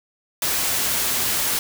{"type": "noise", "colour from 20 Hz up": "white", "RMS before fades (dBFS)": -22, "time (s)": [0.42, 1.59], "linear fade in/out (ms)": 2, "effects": []}